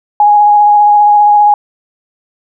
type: tone with vibrato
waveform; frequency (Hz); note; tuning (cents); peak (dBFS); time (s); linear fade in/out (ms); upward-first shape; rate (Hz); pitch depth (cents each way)
sine; 830.6; G#5; 0; -3; 0.2-1.54; 2; sine; 15; 14
effects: none